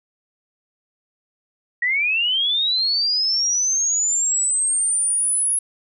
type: linear sweep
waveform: sine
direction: up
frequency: 1888 to 10548 Hz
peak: -17 dBFS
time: 1.82-5.59 s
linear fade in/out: 5 ms
effects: none